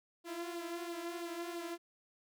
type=tone with flanger; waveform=sawtooth; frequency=341.9 Hz; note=F4; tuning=37 cents flat; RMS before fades=-42 dBFS; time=0.24-1.78 s; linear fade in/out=50 ms; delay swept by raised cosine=0.22 to 5.82 ms; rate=3 Hz; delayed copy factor=+0.55; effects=none